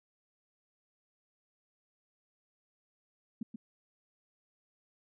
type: tone with echo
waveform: sine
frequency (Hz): 226.3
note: A3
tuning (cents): +49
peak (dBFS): -33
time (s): 3.41-3.43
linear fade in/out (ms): 5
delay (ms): 130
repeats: 1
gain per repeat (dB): -6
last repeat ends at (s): 3.56
effects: none